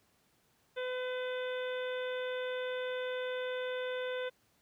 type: harmonic tone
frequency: 505 Hz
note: B4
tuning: 39 cents sharp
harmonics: 1 / 2 / 3 / 4 / 5 / 6 / 7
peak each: -35 / -48 / -43 / -49 / -51 / -54 / -48 dBFS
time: 0.76-4.3 s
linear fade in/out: 20 ms
effects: pink hiss -71 dBFS RMS until 4.61 s + high-pass 80 Hz 12 dB/octave